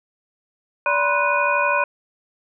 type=tone cluster; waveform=sine; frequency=579 / 972 / 1044 / 1482 / 2471 Hz; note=D5 / B5 / C6 / F#6 / D#7; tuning=-25 / -28 / -4 / +2 / -13 cents; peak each=-23 dBFS; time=0.86-1.84 s; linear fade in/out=2 ms; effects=none